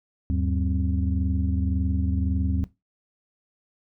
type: tone cluster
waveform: sine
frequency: 77.6 / 99.4 / 189.4 / 263.5 Hz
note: D#2 / G2 / F#3 / C4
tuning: -4 / +25 / +41 / +12 cents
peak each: -23 / -29 / -29 / -30 dBFS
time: 0.3-2.64 s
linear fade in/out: 0 ms
effects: noise-tail reverb RT60 0.2 s tail -17 dB re dry + tanh soft clip ceiling -12 dBFS